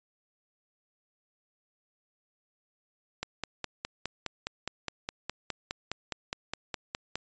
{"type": "click train", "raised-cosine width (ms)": 0.2, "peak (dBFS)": -15, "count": 20, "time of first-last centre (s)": [3.23, 7.156], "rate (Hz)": 4.84, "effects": ["resampled to 16000 Hz"]}